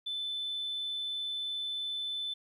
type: tone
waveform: sine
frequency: 3517 Hz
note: A7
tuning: 1 cent flat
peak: -32 dBFS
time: 0.06-2.34 s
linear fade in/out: 10 ms
effects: tanh soft clip ceiling -29 dBFS + 12-bit